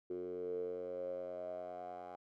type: tone with band-pass filter sweep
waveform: 10% pulse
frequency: 89.8 Hz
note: F2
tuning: 49 cents sharp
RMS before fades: -43 dBFS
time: 0.1-2.16 s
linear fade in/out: 5 ms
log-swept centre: 380 to 800 Hz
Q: 9.9
effects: none